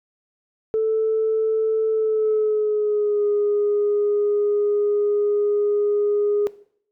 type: tone with pitch glide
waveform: sine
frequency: 440 to 412.9 Hz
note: A4 to G#4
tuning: 0 to -10 cents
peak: -16 dBFS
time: 0.74-6.47 s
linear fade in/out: 0 ms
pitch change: -110 cents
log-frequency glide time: 1.9-3.24 s
effects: noise-tail reverb RT60 0.6 s tail -18 dB re dry + tanh soft clip ceiling -13 dBFS